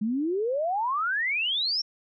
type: exponential sweep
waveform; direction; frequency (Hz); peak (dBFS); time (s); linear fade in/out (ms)
sine; up; 204 to 5588; -24; 0.01-1.82; 10
effects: none